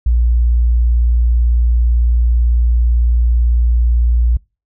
sine tone, 59 Hz, A#1, 22 cents sharp, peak -9 dBFS, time 0.06-4.37 s, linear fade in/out 5 ms, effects noise-tail reverb RT60 0.3 s tail -26 dB re dry

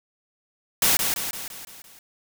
white noise with echo, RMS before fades -19 dBFS, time 0.82-0.97 s, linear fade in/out 2 ms, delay 170 ms, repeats 6, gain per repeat -5 dB, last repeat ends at 1.99 s, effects none

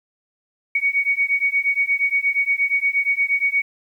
sine beating tone pair, 2235 / 2243.5 Hz, C#7 / C#7, +14 / +20 cents, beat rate 8.5 Hz, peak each -20 dBFS, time 0.75-3.62 s, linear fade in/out 5 ms, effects 9-bit

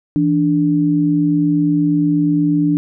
sine tone pair together, 164.81 / 293.2 Hz, E3 / D4, 0 / -3 cents, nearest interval minor seventh, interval 997 cents, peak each -17 / -13 dBFS, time 0.16-2.77 s, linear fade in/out 0 ms, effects none

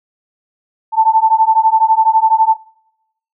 sine beating tone pair, 880 / 892 Hz, A5 / A5, 0 / +23 cents, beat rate 12 Hz, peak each -11 dBFS, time 0.92-2.57 s, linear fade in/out 50 ms, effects noise-tail reverb RT60 0.9 s tail -25 dB re dry

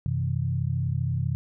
sine tone cluster, 92.5 / 128.2 / 160.6 Hz, F#2 / C3 / E3, 0 / -35 / -45 cents, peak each -29 / -26 / -31 dBFS, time 0.06-1.35 s, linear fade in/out 0 ms, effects none

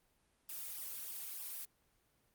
blue noise with flanger, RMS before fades -45 dBFS, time 0.49-1.65 s, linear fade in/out 2 ms, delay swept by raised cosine 0.46 to 3.46 ms, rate 3.3 Hz, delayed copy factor -0.95, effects pink hiss -75 dBFS RMS until 2.34 s + Opus 32 kbps

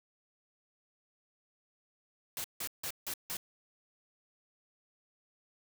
white noise bursts, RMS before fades -38 dBFS, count 5, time 2.37-3.37 s, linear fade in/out 2 ms, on 72 ms, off 160 ms, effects none

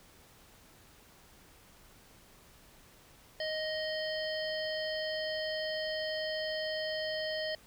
harmonic tone with a mistuned harmonic, 624 Hz, D#5, 5 cents sharp, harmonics 1 / 3 / 5 / 7 / 8, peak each -35 / -40 / -42 / -43 / -44 dBFS, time 3.4-7.55 s, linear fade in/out 2 ms, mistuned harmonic 8, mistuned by +26 cents, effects pink hiss -59 dBFS RMS until 7.66 s

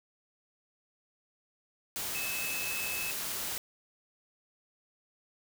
sine tone in noise, 2600 Hz, E7, 24 cents flat, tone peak -36 dBFS, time 2.15-3.11 s, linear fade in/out 0 ms, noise white, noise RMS -36 dBFS, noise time 1.96-3.58 s, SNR -3 dB, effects none

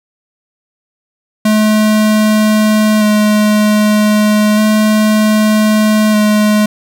square tone with vibrato, 212.9 Hz, G#3, 43 cents sharp, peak -8 dBFS, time 1.45-6.66 s, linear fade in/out 5 ms, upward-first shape square, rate 0.32 Hz, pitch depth 13 cents each way, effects 8-bit

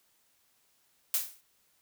blue noise with exponential decay, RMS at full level -25 dBFS, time 1.14-1.41 s, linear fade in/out 2 ms, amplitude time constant 57 ms, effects white hiss -70 dBFS RMS until 1.81 s

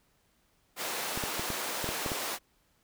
pink high-pass noise, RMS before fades -35 dBFS, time 0.76-2.39 s, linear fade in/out 50 ms, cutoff 450 Hz, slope 12 dB/octave
clicks, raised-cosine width 2 ms, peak -21 dBFS, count 8, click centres 1.175 / 1.238 / 1.395 / 1.503 / 1.843 / 1.89 / 2.062 / 2.118 s
effects pink hiss -70 dBFS RMS until 2.83 s

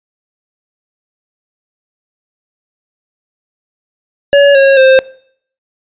square tone with pitch steps, 566 / 545.8 / 526.3 Hz, C#5 / C#5 / C5, +36 / -27 / +10 cents, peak -4 dBFS, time 4.33-4.99 s, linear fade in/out 0 ms, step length 220 ms, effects noise-tail reverb RT60 0.6 s tail -22 dB re dry + resampled to 8000 Hz

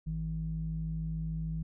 square tone with low-pass filter, 53.3 Hz, G#1, 46 cents sharp, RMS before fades -35 dBFS, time 0.06-1.63 s, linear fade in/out 10 ms, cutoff 150 Hz, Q 8.5, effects none

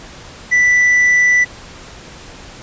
triangle tone, 1975.5 Hz, B6, in tune, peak -7 dBFS, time 0.51-1.45 s, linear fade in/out 20 ms, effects pink hiss -36 dBFS RMS until 2.62 s + resampled to 16000 Hz

